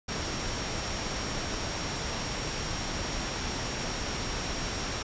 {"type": "tone in noise", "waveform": "sine", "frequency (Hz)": 5588, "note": "F8", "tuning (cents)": 0, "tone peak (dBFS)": -41, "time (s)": [0.08, 5.03], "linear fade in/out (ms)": 10, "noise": "pink", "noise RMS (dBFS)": -33, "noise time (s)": [0.08, 5.03], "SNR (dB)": -11, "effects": ["resampled to 16000 Hz"]}